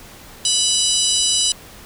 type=harmonic tone with a mistuned harmonic; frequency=987.8 Hz; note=B5; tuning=in tune; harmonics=3 / 4 / 5 / 6 / 7 / 8 / 9 / 10; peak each=-21 / -22 / -23 / -24 / -24 / -25 / -26 / -26 dBFS; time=0.45-1.52 s; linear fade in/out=2 ms; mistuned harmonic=7; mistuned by=+72 cents; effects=pink hiss -41 dBFS RMS until 1.85 s